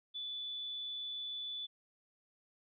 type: tone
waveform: sine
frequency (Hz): 3473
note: A7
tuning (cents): -23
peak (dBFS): -39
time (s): 0.14-1.67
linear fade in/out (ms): 20
effects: none